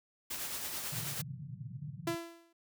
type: noise with tremolo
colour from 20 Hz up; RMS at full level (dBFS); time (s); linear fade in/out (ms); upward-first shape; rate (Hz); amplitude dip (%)
white; -38; 0.3-1.22; 10; sine; 9.2; 35
type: band-pass noise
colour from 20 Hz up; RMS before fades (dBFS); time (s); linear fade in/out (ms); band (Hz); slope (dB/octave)
pink; -44; 0.92-2.15; 2; 120 to 160; 48
type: tone with exponential decay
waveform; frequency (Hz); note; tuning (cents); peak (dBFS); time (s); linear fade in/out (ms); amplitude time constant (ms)
sawtooth; 336.4; E4; +35; -26; 2.07-2.53; 5; 100
effects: none